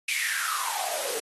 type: noise with high-pass filter sweep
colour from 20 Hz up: white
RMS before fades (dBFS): -29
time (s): 0.08-1.2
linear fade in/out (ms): 5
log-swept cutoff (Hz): 2500 to 420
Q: 9.4
effects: AAC 32 kbps